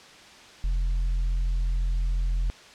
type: tone with tanh clipping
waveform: sine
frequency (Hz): 42.92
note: F1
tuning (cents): -29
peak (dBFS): -23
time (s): 0.64-2.5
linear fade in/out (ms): 0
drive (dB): 3
effects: white hiss -48 dBFS RMS until 2.74 s + low-pass 5000 Hz 12 dB/octave